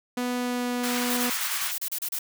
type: tone with pitch glide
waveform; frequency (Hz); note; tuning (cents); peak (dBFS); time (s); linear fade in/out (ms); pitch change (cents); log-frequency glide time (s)
sawtooth; 246.9 to 245.2; B3 to B3; 0 to -12; -22; 0.17-1.3; 5; -12; 0.36-0.66
type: high-pass noise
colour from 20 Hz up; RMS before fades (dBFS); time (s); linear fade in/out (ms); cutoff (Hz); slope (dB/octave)
pink; -31; 0.83-1.72; 10; 1100; 24
type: noise bursts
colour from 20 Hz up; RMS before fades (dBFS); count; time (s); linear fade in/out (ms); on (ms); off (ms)
blue; -30; 11; 1.1-2.19; 5; 70; 32
effects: none